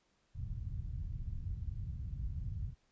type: low-pass noise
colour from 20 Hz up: white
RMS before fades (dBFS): -40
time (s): 0.34-2.75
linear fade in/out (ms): 50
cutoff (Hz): 110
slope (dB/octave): 24
effects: pink hiss -75 dBFS RMS until 2.91 s + resampled to 16000 Hz